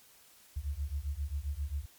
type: beating tone pair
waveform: sine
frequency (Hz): 68 / 75.5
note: C#2 / D2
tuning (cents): -33 / +48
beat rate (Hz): 7.5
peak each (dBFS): -36 / -36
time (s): 0.56-1.86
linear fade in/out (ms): 10
effects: white hiss -60 dBFS RMS until 1.98 s + MP3 96 kbps